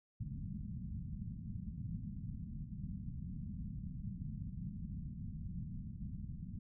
white low-pass noise, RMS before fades -44 dBFS, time 0.2-6.59 s, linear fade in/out 5 ms, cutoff 210 Hz, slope 48 dB/octave, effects none

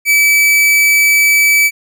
45% pulse tone, 2300 Hz, D7, 37 cents flat, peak -7 dBFS, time 0.05-1.71 s, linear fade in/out 50 ms, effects none

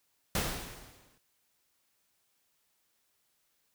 pink noise with exponential decay, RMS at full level -29 dBFS, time 0.35-1.18 s, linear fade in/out 2 ms, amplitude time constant 180 ms, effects white hiss -75 dBFS RMS until 3.74 s

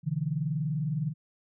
sine tone cluster, 129.1 / 150 / 170.2 Hz, C3 / D3 / F3, -23 / +37 / -44 cents, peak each -36 / -29 / -33 dBFS, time 0.03-1.14 s, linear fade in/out 50 ms, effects none

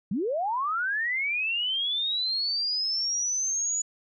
sine linear sweep, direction up, 165.7 to 6910 Hz, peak -25 dBFS, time 0.11-3.82 s, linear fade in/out 5 ms, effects none

